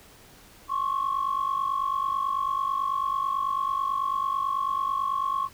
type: tone pair together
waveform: sine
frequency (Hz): 1070.9 / 1120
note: C6 / C#6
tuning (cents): +40 / +18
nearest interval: minor second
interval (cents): 78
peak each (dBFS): -26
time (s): 0.68-5.49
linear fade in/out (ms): 50
effects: tanh soft clip ceiling -19 dBFS + pink hiss -52 dBFS RMS until 5.53 s